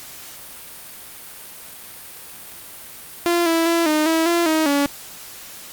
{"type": "tone with pitch steps", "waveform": "sawtooth", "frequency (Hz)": [344.4, 329.9, 336, 306.4, 324.4, 341.7, 315.7, 283.9], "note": ["F4", "E4", "E4", "D#4", "E4", "F4", "D#4", "C#4"], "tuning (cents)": [-24, 1, 33, -27, -28, -38, 25, 41], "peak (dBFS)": -12, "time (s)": [3.26, 4.86], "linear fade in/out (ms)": 0, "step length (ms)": 200, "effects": ["white hiss -38 dBFS RMS until 5.72 s", "Opus 48 kbps"]}